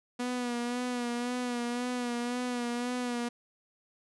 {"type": "tone with vibrato", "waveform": "sawtooth", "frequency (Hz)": 243.7, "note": "B3", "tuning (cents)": -23, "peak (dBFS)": -27, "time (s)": [0.19, 3.29], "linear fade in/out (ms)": 10, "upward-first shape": "sine", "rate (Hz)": 1.9, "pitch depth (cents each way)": 37, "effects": ["resampled to 24000 Hz"]}